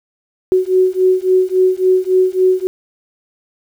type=beating tone pair; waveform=sine; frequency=370 / 373.6 Hz; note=F#4 / F#4; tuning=0 / +17 cents; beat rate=3.6 Hz; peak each=-13 dBFS; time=0.52-2.67 s; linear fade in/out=0 ms; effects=7-bit